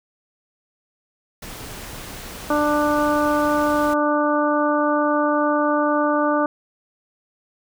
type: noise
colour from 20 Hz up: pink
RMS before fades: -35 dBFS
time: 1.42-3.94 s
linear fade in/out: 5 ms
type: harmonic tone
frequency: 296.3 Hz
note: D4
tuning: 15 cents sharp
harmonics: 1 / 2 / 3 / 4 / 5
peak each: -21 / -21 / -25 / -23 / -28 dBFS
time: 2.5-6.46 s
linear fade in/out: 2 ms
effects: none